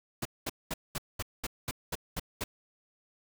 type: noise bursts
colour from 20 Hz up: pink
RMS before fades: -34 dBFS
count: 10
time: 0.22-2.44 s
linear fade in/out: 5 ms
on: 33 ms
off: 210 ms
effects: none